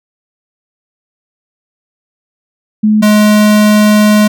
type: tone pair in turn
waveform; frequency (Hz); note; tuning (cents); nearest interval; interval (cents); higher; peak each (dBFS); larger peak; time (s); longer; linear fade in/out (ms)
sine / square; 213.6 / 210.8; G#3 / G#3; +49 / +26; unison; 23; first; -5; neither; 2.83-3.02 / 3.02-4.28; second; 10
effects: none